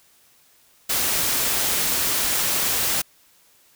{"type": "noise", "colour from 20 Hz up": "white", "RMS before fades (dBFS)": -22, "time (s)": [0.89, 3.02], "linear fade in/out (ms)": 10, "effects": ["white hiss -57 dBFS RMS until 3.75 s"]}